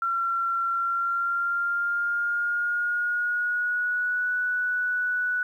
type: tone with pitch glide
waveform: sine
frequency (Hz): 1364 to 1478.9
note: F6 to F#6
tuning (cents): -41 to -1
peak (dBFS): -23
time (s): 0.02-5.43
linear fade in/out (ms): 2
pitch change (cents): +140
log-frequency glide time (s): 0.66-4.33
effects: 10-bit